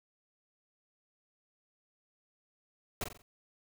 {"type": "noise with echo", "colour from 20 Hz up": "pink", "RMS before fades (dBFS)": -35, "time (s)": [3.01, 3.04], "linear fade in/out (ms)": 2, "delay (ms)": 45, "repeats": 4, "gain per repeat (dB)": -7, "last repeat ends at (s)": 3.22, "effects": []}